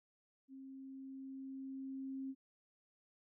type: tone with level ramp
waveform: sine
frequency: 267.5 Hz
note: C4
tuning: 38 cents sharp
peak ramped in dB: -50 to -40 dBFS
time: 0.48-2.35 s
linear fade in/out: 50 ms
effects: none